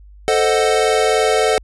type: chord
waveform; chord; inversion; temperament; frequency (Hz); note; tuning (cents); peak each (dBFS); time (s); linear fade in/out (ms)
square; A diminished seventh; none; equal with one note detuned; 440 / 523.3 / 620.1 / 740; A4 / C5 / Eb5 / Gb5; 0 / 0 / -6 / 0; -17 / -21 / -21 / -20; 0.28-1.58; 0
effects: added 50 Hz sine -39 dBFS peak until 1.63 s + resampled to 24000 Hz